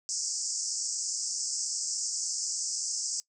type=band-pass noise; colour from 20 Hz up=white; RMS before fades=-33 dBFS; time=0.09-3.2 s; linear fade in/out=0 ms; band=4900 to 8100 Hz; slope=96 dB/octave; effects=noise-tail reverb RT60 0.1 s tail -21 dB re dry